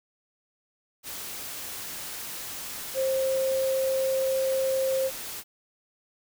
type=tone in noise; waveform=sine; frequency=530 Hz; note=C5; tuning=22 cents sharp; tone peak=-23 dBFS; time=2.94-5.11 s; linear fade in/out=50 ms; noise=white; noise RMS=-37 dBFS; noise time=1.03-5.44 s; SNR=+11 dB; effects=none